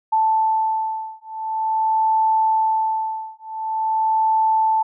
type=beating tone pair; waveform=sine; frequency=880 / 880.46 Hz; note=A5 / A5; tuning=0 / +1 cents; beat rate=0.46 Hz; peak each=-20 dBFS; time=0.12-4.83 s; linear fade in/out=10 ms; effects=none